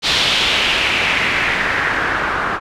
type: noise with low-pass filter sweep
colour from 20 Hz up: white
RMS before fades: -17 dBFS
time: 0.02-2.6 s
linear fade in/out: 50 ms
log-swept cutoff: 3800 to 1300 Hz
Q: 2.6
effects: none